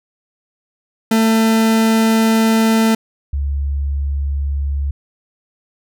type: tone pair in turn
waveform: 40% pulse / sine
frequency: 223 / 70.24 Hz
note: A3 / C#2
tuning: +23 / +23 cents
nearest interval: octave + minor sixth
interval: 2000 cents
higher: first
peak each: -10 / -16 dBFS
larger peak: first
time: 1.11-2.95 / 3.33-4.91 s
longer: first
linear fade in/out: 5 ms
effects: none